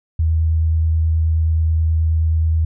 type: tone with vibrato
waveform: sine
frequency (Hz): 80.3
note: E2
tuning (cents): -45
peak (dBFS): -13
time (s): 0.19-2.65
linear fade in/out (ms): 5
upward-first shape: sine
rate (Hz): 9.4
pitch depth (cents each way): 11
effects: none